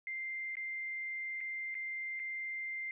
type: tone with dropouts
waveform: sine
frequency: 2093 Hz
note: C7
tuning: in tune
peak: -37 dBFS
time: 0.07-2.91 s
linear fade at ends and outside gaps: 1 ms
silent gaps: 0.554-0.569 / 1.406-1.411 / 1.744-1.751 / 2.194-2.198 s
effects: none